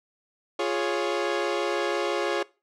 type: chord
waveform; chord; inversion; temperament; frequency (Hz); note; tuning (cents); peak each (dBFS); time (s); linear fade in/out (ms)
sawtooth; Db major; first; equal; 349.2 / 415.3 / 554.4; F4 / Ab4 / Db5; 0 / 0 / 0; -25; 0.59-2.43; 5
effects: noise-tail reverb RT60 0.3 s tail -21 dB re dry + low-pass 5000 Hz 12 dB/octave